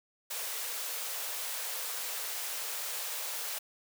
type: high-pass noise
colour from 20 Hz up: white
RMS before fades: -37 dBFS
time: 0.3-3.59 s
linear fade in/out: 10 ms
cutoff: 420 Hz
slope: 96 dB/octave
effects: none